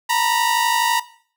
sawtooth tone pair together, 920 / 972 Hz, A#5 / B5, -23 / -28 cents, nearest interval minor second, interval 95 cents, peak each -16 dBFS, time 0.09-1 s, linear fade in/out 10 ms, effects noise-tail reverb RT60 0.5 s tail -17 dB re dry

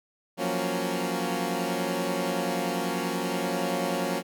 15% pulse chord, Gb major seventh, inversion third, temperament equal, 174.61 / 185 / 233.1 / 277.2 Hz, F3 / Gb3 / Bb3 / Db4, 0 / 0 / 0 / 0 cents, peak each -26 dBFS, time 0.37-4.23 s, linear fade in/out 50 ms, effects none

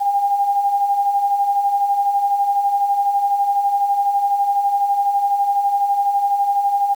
sine beating tone pair, 794 / 806 Hz, G5 / G5, +22 / +48 cents, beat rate 12 Hz, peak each -24 / -15 dBFS, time 0-6.95 s, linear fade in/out 20 ms, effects 7-bit

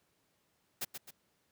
white noise with echo, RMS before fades -36 dBFS, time 0.81-0.85 s, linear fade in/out 10 ms, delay 130 ms, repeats 2, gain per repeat -7 dB, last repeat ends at 1.11 s, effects pink hiss -75 dBFS RMS until 1.51 s + high-pass 100 Hz 12 dB/octave

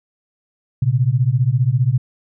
sine beating tone pair, 118.5 / 133.5 Hz, A#2 / C3, +29 / +35 cents, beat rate 15 Hz, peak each -16 dBFS, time 0.82-1.98 s, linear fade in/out 5 ms, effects none

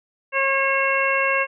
harmonic tone, 543 Hz, C#5, 36 cents flat, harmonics 1 / 2 / 3 / 4 / 5, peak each -24 / -24 / -24 / -24 / -24 dBFS, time 0.32-1.47 s, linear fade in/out 50 ms, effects none

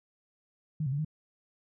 sine tone with pitch steps, 154.4 / 130.5 / 142.8 / 154.8 Hz, D#3 / C3 / D3 / D#3, -13 / -4 / -48 / -9 cents, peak -28 dBFS, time 0.8-1.048 s, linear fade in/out 5 ms, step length 62 ms, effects none

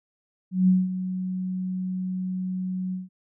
sine tone with ADSR envelope, 185 Hz, F#3, in tune, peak -14 dBFS, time 0.51-3.09 s, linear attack 170 ms, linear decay 200 ms, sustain -12 dB, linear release 160 ms, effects none

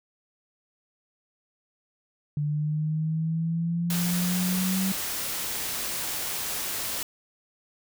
sine exponential sweep, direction up, 146.83 to 191.6 Hz, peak -24 dBFS, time 2.37-4.92 s, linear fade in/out 2 ms
white noise, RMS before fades -31 dBFS, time 3.9-7.03 s, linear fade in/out 2 ms
effects none

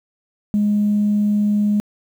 sine tone, 207.7 Hz, G#3, in tune, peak -13 dBFS, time 0.54-1.8 s, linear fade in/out 0 ms, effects tanh soft clip ceiling -10 dBFS + 8-bit

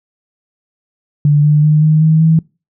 sine tone with pitch steps, 146.83 / 149.57 / 152.36 / 155.2 / 158.1 / 161.05 Hz, D3 / D3 / D#3 / D#3 / D#3 / E3, 0 / +32 / -36 / -4 / +28 / -40 cents, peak -6 dBFS, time 1.25-2.39 s, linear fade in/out 2 ms, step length 190 ms, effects noise-tail reverb RT60 0.3 s tail -25 dB re dry

